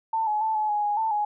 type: tone with pitch steps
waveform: sine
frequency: 893 / 847 / 880 / 855 / 834 / 828 / 888 / 835 Hz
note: A5 / G#5 / A5 / A5 / G#5 / G#5 / A5 / G#5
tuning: +25 / +34 / 0 / -50 / +7 / -5 / +16 / +9 cents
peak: -22 dBFS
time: 0.13-1.25 s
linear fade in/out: 5 ms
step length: 140 ms
effects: none